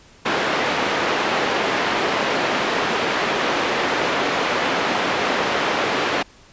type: band-pass noise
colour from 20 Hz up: pink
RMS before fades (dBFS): -21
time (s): 0.25-6.23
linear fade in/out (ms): 10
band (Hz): 340 to 2900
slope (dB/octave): 12
effects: pink hiss -49 dBFS RMS until 6.52 s + resampled to 16000 Hz